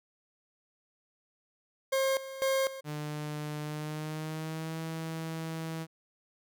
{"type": "tone with tremolo", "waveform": "40% pulse", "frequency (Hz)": 535, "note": "C5", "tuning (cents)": 38, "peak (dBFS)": -25, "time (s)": [1.92, 2.81], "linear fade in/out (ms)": 10, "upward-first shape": "square", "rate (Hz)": 2, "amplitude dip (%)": 80}
{"type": "tone with pitch glide", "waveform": "sawtooth", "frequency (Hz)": [150.1, 161.81], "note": ["D3", "E3"], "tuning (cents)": [38, -32], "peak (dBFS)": -31, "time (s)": [2.84, 5.87], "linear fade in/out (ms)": 50, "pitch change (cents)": 130, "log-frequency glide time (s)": [3.61, 4.8]}
{"effects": []}